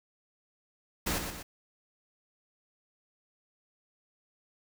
pink noise with echo, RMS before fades -31 dBFS, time 1.06-1.19 s, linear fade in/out 10 ms, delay 120 ms, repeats 2, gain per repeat -6 dB, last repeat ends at 1.43 s, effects none

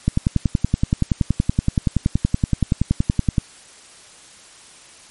click train, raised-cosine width 5 ms, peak -3 dBFS, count 36, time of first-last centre 0.08-3.382 s, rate 10.6 Hz, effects white hiss -45 dBFS RMS until 5.1 s + MP3 48 kbps

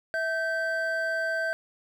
triangle tone pair together, 653.4 / 1554 Hz, E5 / G6, -15 / -16 cents, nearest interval octave + minor third, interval 1499 cents, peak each -28 / -26 dBFS, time 0.14-1.53 s, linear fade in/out 0 ms, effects none

